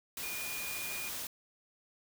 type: tone in noise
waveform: sine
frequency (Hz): 2437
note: D#7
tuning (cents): -37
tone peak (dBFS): -41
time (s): 0.23-1.09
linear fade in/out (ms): 2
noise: white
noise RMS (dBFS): -40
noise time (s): 0.17-1.27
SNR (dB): -4
effects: none